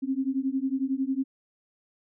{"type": "beating tone pair", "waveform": "sine", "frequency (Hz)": [261.6, 272.6], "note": ["C4", "C#4"], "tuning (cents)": [0, -29], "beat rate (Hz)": 11, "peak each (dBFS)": -28, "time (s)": [0.02, 1.24], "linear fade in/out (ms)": 20, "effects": []}